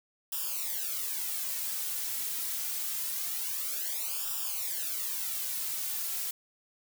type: noise with flanger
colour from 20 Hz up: blue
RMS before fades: -34 dBFS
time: 0.32-6.31 s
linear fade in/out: 5 ms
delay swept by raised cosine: 0.47 to 3.37 ms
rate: 0.25 Hz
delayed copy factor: -1
effects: none